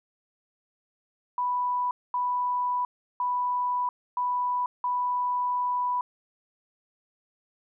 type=tone bursts at uneven times; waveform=sine; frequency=987.8 Hz; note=B5; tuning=in tune; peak=-24 dBFS; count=5; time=1.38-1.91 / 2.14-2.85 / 3.2-3.89 / 4.17-4.66 / 4.84-6.01 s; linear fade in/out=2 ms; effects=none